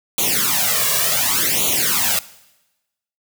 white noise with flanger, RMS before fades -18 dBFS, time 0.18-2.19 s, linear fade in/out 2 ms, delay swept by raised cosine 0.29 to 1.79 ms, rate 0.68 Hz, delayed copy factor +1, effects noise-tail reverb RT60 1.0 s tail -19 dB re dry + high-pass 100 Hz 12 dB/octave

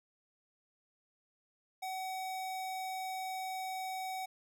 square tone, 754 Hz, F#5, 32 cents sharp, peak -38 dBFS, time 1.82-4.26 s, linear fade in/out 10 ms, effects none

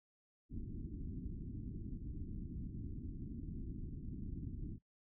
pink low-pass noise, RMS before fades -45 dBFS, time 0.49-4.79 s, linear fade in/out 50 ms, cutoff 320 Hz, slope 48 dB/octave, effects noise-tail reverb RT60 0.1 s tail -18 dB re dry

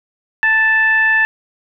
sine tone with frequency modulation, 1760 Hz, A6, in tune, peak -10 dBFS, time 0.43-1.25 s, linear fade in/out 0 ms, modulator 873 Hz, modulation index 0.47, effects none

